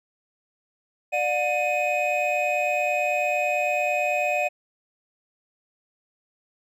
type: tone cluster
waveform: triangle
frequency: 594 / 723 / 2507 Hz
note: D5 / F#5 / D#7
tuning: +20 / -40 / +12 cents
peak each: -24 dBFS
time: 1.12-4.49 s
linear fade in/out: 20 ms
effects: none